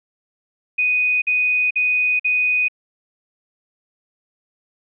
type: tone bursts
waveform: sine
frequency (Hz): 2489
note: D#7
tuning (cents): 0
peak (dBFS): -15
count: 4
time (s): 0.78-2.684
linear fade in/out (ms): 10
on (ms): 440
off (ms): 48
effects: none